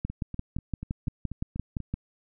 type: two click trains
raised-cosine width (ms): 5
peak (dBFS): -17 / -23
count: 12 / 8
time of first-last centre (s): 0.05-1.94 / 0.1-1.803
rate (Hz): 5.82 / 4.11
effects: none